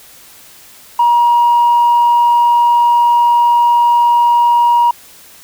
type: tone with tanh clipping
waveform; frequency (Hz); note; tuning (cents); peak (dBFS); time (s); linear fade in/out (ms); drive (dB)
triangle; 952; A#5; +36; -7; 0.99-4.91; 5; 5
effects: white hiss -40 dBFS RMS until 5.43 s